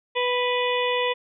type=harmonic tone; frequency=493.9 Hz; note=B4; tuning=in tune; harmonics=1 / 2 / 4 / 5 / 6 / 7; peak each=-24 / -27 / -30 / -31 / -32 / -32 dBFS; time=0.15-1.14 s; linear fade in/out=20 ms; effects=none